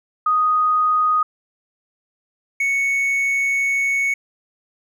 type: tone pair in turn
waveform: sine / triangle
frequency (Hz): 1244.5 / 2217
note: D#6 / C#7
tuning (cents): 0 / 0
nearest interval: minor seventh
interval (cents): 1000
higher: second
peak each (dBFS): -14 / -15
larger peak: first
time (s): 0.26-1.23 / 2.6-4.14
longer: second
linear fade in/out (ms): 5
effects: none